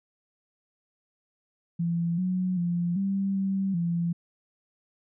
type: tone with pitch steps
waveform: sine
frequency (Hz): 169.6 / 183.7 / 173.4 / 195.5 / 193.6 / 170.5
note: E3 / F#3 / F3 / G3 / G3 / F3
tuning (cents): +50 / -12 / -12 / -4 / -21 / -41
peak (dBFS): -24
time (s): 1.79-4.13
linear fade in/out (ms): 10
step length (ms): 390
effects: none